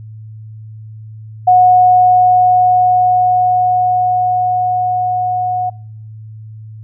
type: tone with level ramp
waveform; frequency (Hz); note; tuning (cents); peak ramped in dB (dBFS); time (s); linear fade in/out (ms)
sine; 730; F#5; -24; -4 to -14; 1.47-5.7; 10
effects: noise-tail reverb RT60 0.7 s tail -26 dB re dry + added 109 Hz sine -29 dBFS peak until 6.83 s